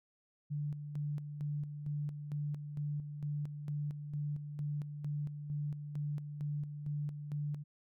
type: tone with tremolo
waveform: sine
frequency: 147 Hz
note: D3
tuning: 2 cents sharp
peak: -34 dBFS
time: 0.5-7.64 s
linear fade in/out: 20 ms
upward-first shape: square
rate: 2.2 Hz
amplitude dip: 55%
effects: none